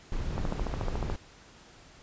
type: noise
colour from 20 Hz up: brown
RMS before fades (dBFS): -32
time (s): 0.12-1.16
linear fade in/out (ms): 2
type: click train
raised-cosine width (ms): 1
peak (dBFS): -19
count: 11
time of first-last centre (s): 0.38-1.099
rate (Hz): 13.9
effects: pink hiss -54 dBFS RMS until 2.02 s + resampled to 16000 Hz